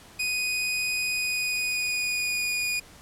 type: tone with pitch glide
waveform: sawtooth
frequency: 2489 to 2455 Hz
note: D#7 to D#7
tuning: 0 to -24 cents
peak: -22 dBFS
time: 0.19-2.8 s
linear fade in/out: 10 ms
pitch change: -24 cents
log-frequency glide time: 1.07-2.51 s
effects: pink hiss -50 dBFS RMS until 3.01 s + low-pass 12000 Hz 12 dB/octave